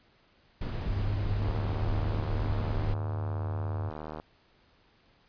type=noise; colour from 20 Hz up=brown; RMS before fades=-32 dBFS; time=0.61-2.94 s; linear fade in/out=5 ms
type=tone with pitch glide; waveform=sine; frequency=100.3 to 97.39 Hz; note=G2 to G2; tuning=+40 to -11 cents; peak=-30 dBFS; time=0.89-3.9 s; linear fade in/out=10 ms; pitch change=-51 cents; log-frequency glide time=3.17-3.4 s
type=click train; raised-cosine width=1 ms; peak=-25 dBFS; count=215; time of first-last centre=1.42-4.199 s; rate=77 Hz
effects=pink hiss -64 dBFS RMS until 5.28 s + resampled to 11025 Hz